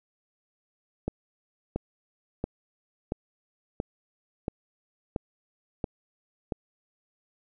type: click train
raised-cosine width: 2 ms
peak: -15 dBFS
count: 9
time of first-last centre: 1.08-6.522 s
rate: 1.47 Hz
effects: none